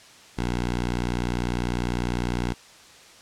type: tone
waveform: 10% pulse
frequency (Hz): 60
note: B1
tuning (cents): -49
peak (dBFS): -16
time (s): 0.37-2.54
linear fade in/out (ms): 20
effects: white hiss -49 dBFS RMS until 3.21 s + low-pass 7000 Hz 12 dB/octave